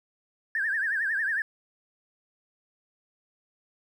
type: tone with vibrato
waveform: triangle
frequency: 1694 Hz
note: G#6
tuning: 34 cents sharp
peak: -21 dBFS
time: 0.55-1.42 s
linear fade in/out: 2 ms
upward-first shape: triangle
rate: 11 Hz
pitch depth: 180 cents each way
effects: tanh soft clip ceiling -23 dBFS